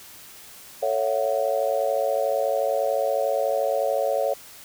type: chord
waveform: sine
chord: F# minor seventh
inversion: first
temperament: just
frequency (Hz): 444 / 555 / 666 / 740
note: A4 / C#5 / E5 / F#5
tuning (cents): +16 / +2 / +18 / 0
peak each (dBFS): -29 / -23 / -27 / -29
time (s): 0.82-4.34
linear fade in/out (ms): 10
effects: white hiss -45 dBFS RMS until 4.64 s